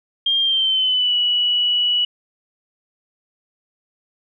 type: tone with pitch glide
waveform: sine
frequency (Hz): 3206 to 2940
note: G7 to F#7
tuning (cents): +38 to -12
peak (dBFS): -15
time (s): 0.26-2.05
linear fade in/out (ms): 5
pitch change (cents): -150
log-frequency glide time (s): 0.4-1.15
effects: none